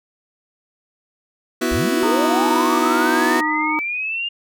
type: chord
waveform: sawtooth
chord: B suspended fourth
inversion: none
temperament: just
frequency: 246.9 / 329.3 / 370.4 Hz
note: B3 / E4 / F#4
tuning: 0 / -2 / +2 cents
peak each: -18 dBFS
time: 1.61-3.41 s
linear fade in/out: 10 ms
type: linear sweep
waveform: sine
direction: up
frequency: 34.65 to 2837 Hz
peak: -21 dBFS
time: 1.71-4.29 s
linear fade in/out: 10 ms
type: harmonic tone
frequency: 307 Hz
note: D#4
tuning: 23 cents flat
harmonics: 1 / 3 / 4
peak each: -23 / -22 / -25 dBFS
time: 2.03-3.79 s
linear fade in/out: 0 ms
effects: none